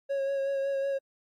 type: tone with vibrato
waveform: triangle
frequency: 549 Hz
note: C#5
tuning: 17 cents flat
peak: -25 dBFS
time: 0.09-0.99 s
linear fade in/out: 20 ms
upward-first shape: sine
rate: 5.4 Hz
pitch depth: 20 cents each way
effects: AAC 64 kbps